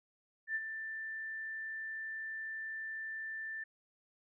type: tone with ADSR envelope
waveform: sine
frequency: 1774 Hz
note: A6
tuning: 14 cents sharp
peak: -31 dBFS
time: 0.47-3.64 s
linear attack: 82 ms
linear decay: 40 ms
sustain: -8 dB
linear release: 8 ms
effects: none